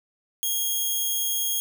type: tone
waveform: 5% pulse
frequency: 3265 Hz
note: G#7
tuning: 30 cents flat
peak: -15 dBFS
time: 0.43-1.6 s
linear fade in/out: 0 ms
effects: none